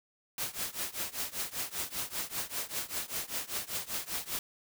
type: noise with tremolo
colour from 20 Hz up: white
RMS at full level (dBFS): -33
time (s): 0.38-4.39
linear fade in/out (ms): 2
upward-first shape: triangle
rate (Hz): 5.1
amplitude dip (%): 95
effects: none